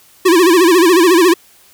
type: tone with vibrato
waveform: square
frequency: 350.1 Hz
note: F4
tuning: 4 cents sharp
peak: -7 dBFS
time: 0.25-1.34 s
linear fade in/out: 10 ms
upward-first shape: sine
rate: 14 Hz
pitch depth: 140 cents each way
effects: white hiss -47 dBFS RMS until 1.73 s